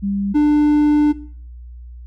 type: tone pair in turn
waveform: sine / triangle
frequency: 199.1 / 297.3 Hz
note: G3 / D4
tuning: +27 / +21 cents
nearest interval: perfect fifth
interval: 694 cents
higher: second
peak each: -18 / -8 dBFS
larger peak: second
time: 0.02-0.34 / 0.34-1.13 s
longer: second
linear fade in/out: 20 ms
effects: noise-tail reverb RT60 0.5 s tail -18 dB re dry + added 60 Hz sine -33 dBFS peak until 2.06 s